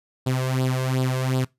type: tone with flanger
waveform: sawtooth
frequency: 129.6 Hz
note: C3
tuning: 16 cents flat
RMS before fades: -23 dBFS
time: 0.26-1.45 s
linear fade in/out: 10 ms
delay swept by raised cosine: 0.23 to 1.93 ms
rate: 2.7 Hz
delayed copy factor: +0.7
effects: noise-tail reverb RT60 0.2 s tail -22 dB re dry + resampled to 32000 Hz